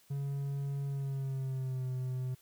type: tone with pitch glide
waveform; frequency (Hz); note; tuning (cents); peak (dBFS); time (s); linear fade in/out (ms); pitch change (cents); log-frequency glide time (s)
triangle; 139.7 to 128.11; C#3 to C3; +14 to -36; -31; 0.1-2.35; 10; -150; 0.86-1.88
effects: white hiss -65 dBFS RMS until 2.41 s